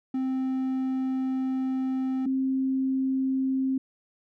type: tone pair in turn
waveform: triangle / sine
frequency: 261.6 / 264.5 Hz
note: C4 / C4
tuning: 0 / +19 cents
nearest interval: unison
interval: 19 cents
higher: second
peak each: -23 dBFS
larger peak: neither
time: 0.14-2.26 / 2.26-3.78 s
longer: first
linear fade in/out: 5 ms
effects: none